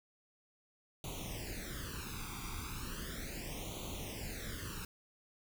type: noise with flanger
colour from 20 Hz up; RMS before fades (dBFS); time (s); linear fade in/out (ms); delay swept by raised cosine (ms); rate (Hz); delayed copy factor
pink; -43; 1.04-4.85; 2; 0.29 to 0.85; 0.36; +0.95
effects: none